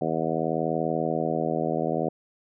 harmonic tone, 80.6 Hz, E2, 38 cents flat, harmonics 2 / 3 / 4 / 5 / 6 / 7 / 8 / 9, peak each -32 / -32 / -32 / -32 / -32 / -32 / -32 / -32 dBFS, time 0.01-2.09 s, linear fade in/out 5 ms, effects none

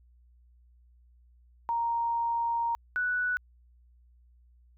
sine tone pair in turn, 932.3 / 1479.9 Hz, A#5 / F#6, 0 / 0 cents, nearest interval minor sixth, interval 800 cents, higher second, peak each -26 dBFS, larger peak neither, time 1.69-2.75 / 2.96-3.37 s, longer first, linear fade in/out 0 ms, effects added 60 Hz sine -57 dBFS peak until 4.77 s

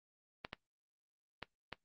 clicks, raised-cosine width 0.3 ms, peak -25 dBFS, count 4, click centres 0.449 / 0.531 / 1.427 / 1.727 s, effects noise-tail reverb RT60 0.1 s tail -18 dB re dry + Opus 24 kbps

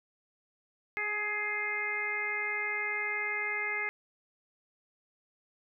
harmonic tone with a mistuned harmonic, 419.6 Hz, G#4, 18 cents sharp, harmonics 1 / 2 / 3 / 4 / 5 / 6, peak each -43 / -43 / -43 / -38 / -32 / -42 dBFS, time 0.97-3.89 s, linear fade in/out 0 ms, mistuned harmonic 1, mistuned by -23 cents, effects none

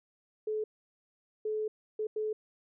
sine tone bursts at uneven times, 430.4 Hz, A4, 38 cents flat, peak -30 dBFS, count 4, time 0.47-0.64 / 1.45-1.68 / 1.99-2.07 / 2.16-2.33 s, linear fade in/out 5 ms, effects none

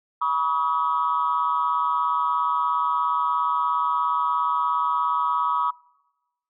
sine tone cluster, 973 / 1130 / 1270 Hz, B5 / C#6 / D#6, -26 / +33 / +35 cents, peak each -24 dBFS, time 0.21-5.71 s, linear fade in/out 10 ms, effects noise-tail reverb RT60 1.0 s tail -24 dB re dry + tanh soft clip ceiling -12 dBFS

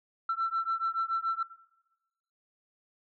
sine beating tone pair, 1338 / 1345 Hz, E6 / E6, +25 / +34 cents, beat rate 7 Hz, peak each -30 dBFS, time 0.29-1.43 s, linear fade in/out 5 ms, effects noise-tail reverb RT60 1.0 s tail -19 dB re dry + tanh soft clip ceiling -23 dBFS

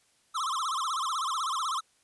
square tone with vibrato, 1172 Hz, D6, 4 cents flat, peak -29 dBFS, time 0.34-1.81 s, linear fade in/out 20 ms, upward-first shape sine, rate 16 Hz, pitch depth 230 cents each way, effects white hiss -67 dBFS RMS until 2.03 s + resampled to 24000 Hz

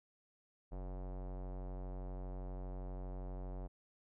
square tone with low-pass filter, 46.25 Hz, F#1, in tune, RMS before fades -44 dBFS, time 0.71-3.68 s, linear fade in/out 20 ms, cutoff 720 Hz, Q 1.8, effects none

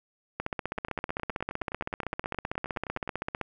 two click trains, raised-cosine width 0.5 ms, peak -15 / -21 dBFS, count 48 / 23, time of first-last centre 0.4-3.413 / 0.78-3.076 s, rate 15.6 / 9.58 Hz, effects none

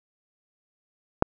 click, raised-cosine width 1 ms, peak -3 dBFS, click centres 1.224 s, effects none

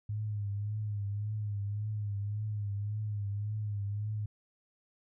sine tone with vibrato, 103.83 Hz, G#2, in tune, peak -32 dBFS, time 0.09-4.26 s, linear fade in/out 5 ms, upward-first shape triangle, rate 1.8 Hz, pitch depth 66 cents each way, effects none

